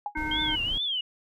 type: tone with exponential decay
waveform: sine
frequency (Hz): 825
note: G#5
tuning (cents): -12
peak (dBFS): -24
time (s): 0.06-0.15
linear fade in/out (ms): 2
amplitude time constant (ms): 18
type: harmonic tone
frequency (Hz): 307.6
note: D#4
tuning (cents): -20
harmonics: 1 / 3 / 5 / 7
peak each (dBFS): -34 / -34 / -34 / -34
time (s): 0.15-0.56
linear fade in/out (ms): 10
type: noise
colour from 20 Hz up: brown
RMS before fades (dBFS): -37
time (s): 0.17-0.78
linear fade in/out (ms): 2
type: tone with vibrato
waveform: sine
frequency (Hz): 3134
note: G7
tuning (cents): -1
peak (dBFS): -26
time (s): 0.31-1.01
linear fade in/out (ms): 5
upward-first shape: triangle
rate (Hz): 2.4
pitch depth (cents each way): 230
effects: none